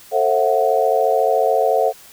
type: chord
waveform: sine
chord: F# half-diminished seventh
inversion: first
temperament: just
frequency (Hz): 444 / 532.8 / 666 / 740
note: A4 / C5 / E5 / F#5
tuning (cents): +16 / +31 / +18 / 0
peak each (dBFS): -19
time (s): 0.11-1.93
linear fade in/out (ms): 50
effects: white hiss -44 dBFS RMS until 2.12 s